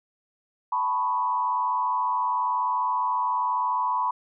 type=tone with frequency modulation; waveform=sine; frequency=987.8 Hz; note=B5; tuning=in tune; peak=-22 dBFS; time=0.72-4.11 s; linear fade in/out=5 ms; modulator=101 Hz; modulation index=0.91; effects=none